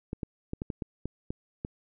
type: clicks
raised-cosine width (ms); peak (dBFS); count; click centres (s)
3; -20; 9; 0.131 / 0.232 / 0.534 / 0.619 / 0.702 / 0.822 / 1.056 / 1.305 / 1.649
effects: none